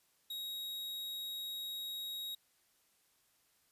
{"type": "tone", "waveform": "45% pulse", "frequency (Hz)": 3792, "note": "A#7", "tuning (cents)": 29, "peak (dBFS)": -40, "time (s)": [0.3, 2.35], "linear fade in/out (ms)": 5, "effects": ["white hiss -73 dBFS RMS until 3.71 s", "resampled to 32000 Hz"]}